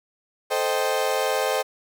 35% pulse chord, A half-diminished seventh, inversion none, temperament equal, 440 / 523.3 / 622.3 / 784 Hz, A4 / C5 / Eb5 / G5, 0 / 0 / 0 / 0 cents, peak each -26 / -24 / -26 / -26 dBFS, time 0.5-1.63 s, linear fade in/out 20 ms, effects none

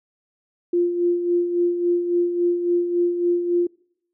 sine tone with tremolo, 349.2 Hz, F4, in tune, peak -15 dBFS, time 0.73-3.67 s, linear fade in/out 5 ms, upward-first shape sine, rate 3.6 Hz, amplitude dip 55%, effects noise-tail reverb RT60 0.7 s tail -25 dB re dry

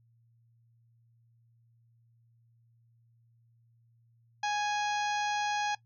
harmonic tone with a mistuned harmonic, 830.6 Hz, G#5, in tune, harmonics 1 / 2 / 3 / 4 / 5 / 6 / 7 / 8, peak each -30 / -36 / -40 / -42 / -44 / -46 / -47 / -48 dBFS, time 4.43-5.75 s, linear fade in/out 5 ms, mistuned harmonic 8, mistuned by -54 cents, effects noise-tail reverb RT60 0.1 s tail -19 dB re dry + added 116 Hz sine -63 dBFS peak until 5.85 s

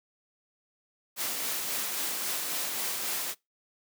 white noise with tremolo, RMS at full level -31 dBFS, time 1.16-3.35 s, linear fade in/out 50 ms, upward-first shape triangle, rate 3.7 Hz, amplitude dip 30%, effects noise-tail reverb RT60 0.2 s tail -24 dB re dry + high-pass 200 Hz 12 dB/octave

